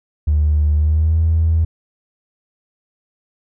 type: tone with pitch glide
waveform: triangle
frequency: 75.2 to 81.06 Hz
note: D2 to E2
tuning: +42 to -29 cents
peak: -8 dBFS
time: 0.27-1.65 s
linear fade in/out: 10 ms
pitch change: +129 cents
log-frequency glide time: 0.76-1.19 s
effects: tanh soft clip ceiling -9 dBFS